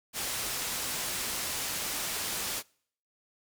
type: low-pass noise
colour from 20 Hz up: white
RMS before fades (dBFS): -34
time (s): 0.13-2.63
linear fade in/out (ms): 50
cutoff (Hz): 12000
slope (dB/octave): 12
effects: noise-tail reverb RT60 0.6 s tail -26 dB re dry